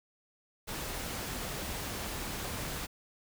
pink noise, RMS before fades -38 dBFS, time 0.67-2.87 s, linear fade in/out 20 ms, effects none

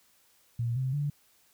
sine tone with pitch steps, 117.9 / 130.82 / 145.15 Hz, A#2 / C3 / D3, +20 / 0 / -20 cents, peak -27 dBFS, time 0.59-1.1 s, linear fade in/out 5 ms, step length 170 ms, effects white hiss -65 dBFS RMS until 1.53 s

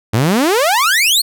sawtooth exponential sweep, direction up, 101.7 to 4503 Hz, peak -7 dBFS, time 0.13-1.22 s, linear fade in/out 10 ms, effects none

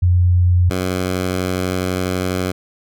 sine / 10% pulse tone pair in turn, 89.1 / 92.08 Hz, F2 / F#2, +35 / -8 cents, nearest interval minor second, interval 57 cents, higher second, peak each -10 dBFS, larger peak neither, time 0.02-0.7 / 0.7-2.52 s, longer second, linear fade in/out 10 ms, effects none

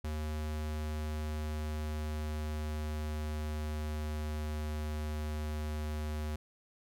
square tone with pitch glide, 76.7 to 76.08 Hz, D#2 to D#2, -24 to -38 cents, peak -35 dBFS, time 0.04-6.36 s, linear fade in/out 5 ms, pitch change -14 cents, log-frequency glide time 0.14-4.74 s, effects none

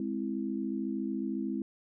sine chord, Ab augmented, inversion none, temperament equal, 207.7 / 261.6 / 329.6 Hz, Ab3 / C4 / E4, 0 / 0 / 0 cents, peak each -35 / -35 / -36 dBFS, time 0-1.62 s, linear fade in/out 2 ms, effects none

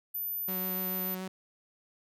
sine tone, 13890 Hz, A9, 24 cents flat, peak -32 dBFS, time 0.14-1.15 s, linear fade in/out 10 ms
sawtooth tone with vibrato, 186.7 Hz, F#3, 16 cents sharp, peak -32 dBFS, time 0.48-1.28 s, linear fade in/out 5 ms, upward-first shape sine, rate 6.9 Hz, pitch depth 14 cents each way
effects none

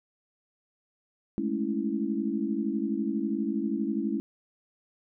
sine chord, A major seventh, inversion third, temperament equal with one note detuned, 207.7 / 220 / 278.3 / 329.6 Hz, G#3 / A3 / C#4 / E4, 0 / 0 / +7 / 0 cents, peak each -32 dBFS, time 1.38-4.2 s, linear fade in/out 0 ms, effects none

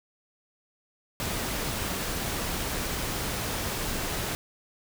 pink noise, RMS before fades -31 dBFS, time 1.2-4.35 s, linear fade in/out 0 ms, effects none

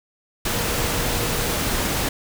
sine tone in noise, 475.9 Hz, A#4, 36 cents sharp, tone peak -33 dBFS, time 0.53-1.55 s, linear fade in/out 5 ms, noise pink, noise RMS -23 dBFS, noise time 0.45-2.09 s, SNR -13 dB, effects none

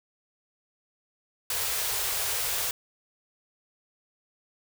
white band-stop noise, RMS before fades -29 dBFS, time 1.5-2.71 s, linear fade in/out 2 ms, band 140 to 370 Hz, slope 96 dB/octave, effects none

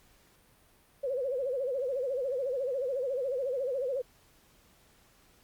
sine tone with vibrato, 523.3 Hz, C5, in tune, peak -29 dBFS, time 1.03-4.02 s, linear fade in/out 10 ms, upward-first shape sine, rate 14 Hz, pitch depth 130 cents each way, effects pink hiss -63 dBFS RMS until 5.43 s + Opus 48 kbps

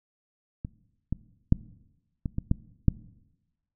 clicks, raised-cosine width 5 ms, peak -20 / -15 / -6 / -17 / -16 / -10 / -6 dBFS, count 7, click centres 0.649 / 1.126 / 1.524 / 2.258 / 2.384 / 2.514 / 2.883 s, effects noise-tail reverb RT60 1.0 s tail -20 dB re dry

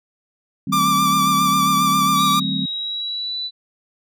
sine chord, A half-diminished seventh, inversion second, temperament equal with one note detuned, 155.56 / 191.96 / 220 / 261.6 Hz, Eb3 / G3 / A3 / C4, 0 / -36 / 0 / 0 cents, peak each -28 / -24 / -29 / -26 dBFS, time 0.67-2.66 s, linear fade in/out 5 ms
45% pulse tone with vibrato, 1174.7 Hz, D6, in tune, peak -15 dBFS, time 0.72-2.4 s, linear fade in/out 10 ms, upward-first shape sine, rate 7.4 Hz, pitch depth 30 cents each way
sine tone with pitch glide, 3800 to 3973 Hz, A#7 to B7, +33 to +10 cents, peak -23 dBFS, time 2.15-3.51 s, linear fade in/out 50 ms, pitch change +77 cents, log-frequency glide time 2.58-3.37 s
effects none

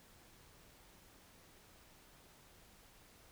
silence, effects pink hiss -63 dBFS RMS until 3.31 s

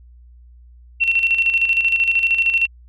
sine tone with tremolo, 2714 Hz, E7, 50 cents sharp, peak -12 dBFS, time 1-2.67 s, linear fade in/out 20 ms, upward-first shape square, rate 13 Hz, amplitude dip 55%, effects added 60 Hz sine -42 dBFS peak until 2.88 s

